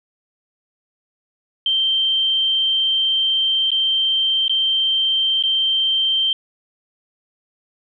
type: tone with dropouts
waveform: sine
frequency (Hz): 3136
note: G7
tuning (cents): 0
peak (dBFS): -15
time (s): 1.66-6.33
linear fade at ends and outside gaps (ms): 2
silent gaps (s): 3.705-3.716 / 4.481-4.495 / 5.426-5.436
effects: none